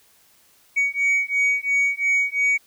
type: beating tone pair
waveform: sine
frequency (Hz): 2248 / 2250.9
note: C#7 / C#7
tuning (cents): +24 / +26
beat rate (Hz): 2.9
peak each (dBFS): -19 / -19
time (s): 0.76-2.58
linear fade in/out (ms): 20
effects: tanh soft clip ceiling -15 dBFS + white hiss -57 dBFS RMS until 2.66 s